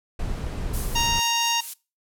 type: noise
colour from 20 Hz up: brown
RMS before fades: -28 dBFS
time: 0.19-1.2 s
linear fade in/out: 5 ms
type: noise with tremolo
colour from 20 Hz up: violet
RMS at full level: -29 dBFS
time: 0.73-1.74 s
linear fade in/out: 10 ms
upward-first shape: sine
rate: 4.4 Hz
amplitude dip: 40%
type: harmonic tone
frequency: 932.3 Hz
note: A#5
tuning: in tune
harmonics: 1 / 2 / 3 / 4 / 5 / 6 / 7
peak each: -25 / -34 / -25 / -29 / -34 / -30 / -30 dBFS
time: 0.95-1.61 s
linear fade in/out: 10 ms
effects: noise-tail reverb RT60 0.3 s tail -22 dB re dry + low-pass 12000 Hz 12 dB/octave